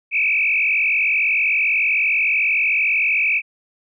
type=tone with frequency modulation; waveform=sine; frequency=2438 Hz; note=D#7; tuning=36 cents flat; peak=-15 dBFS; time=0.11-3.42 s; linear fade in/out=50 ms; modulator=46.7 Hz; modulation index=3.9; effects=none